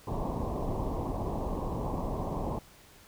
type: low-pass noise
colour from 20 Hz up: pink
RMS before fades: -33 dBFS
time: 0.07-2.59 s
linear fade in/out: 5 ms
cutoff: 1100 Hz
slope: 96 dB/octave
effects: pink hiss -56 dBFS RMS until 3.07 s